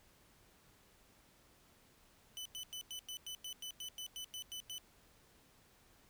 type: tone bursts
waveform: sawtooth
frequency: 3005 Hz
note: F#7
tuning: 26 cents sharp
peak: -40 dBFS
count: 14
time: 2.37-4.781 s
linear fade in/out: 0 ms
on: 84 ms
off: 95 ms
effects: pink hiss -67 dBFS RMS until 6.09 s